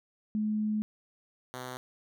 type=tone pair in turn; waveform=sine / 5% pulse; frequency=213.5 / 126.95 Hz; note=G#3 / B2; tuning=+48 / +48 cents; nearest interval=major sixth; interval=900 cents; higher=first; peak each=-27 dBFS; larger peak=neither; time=0.35-0.82 / 1.54-1.77 s; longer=first; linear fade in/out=0 ms; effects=none